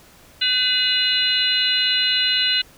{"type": "harmonic tone with a mistuned harmonic", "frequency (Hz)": 506, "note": "B4", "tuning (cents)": 42, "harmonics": [3, 4, 5, 6, 7, 8], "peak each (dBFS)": [-27, -30, -29, -20, -25, -21], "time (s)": [0.41, 2.62], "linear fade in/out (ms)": 10, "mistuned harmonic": 6, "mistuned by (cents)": -79, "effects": ["pink hiss -49 dBFS RMS until 2.77 s"]}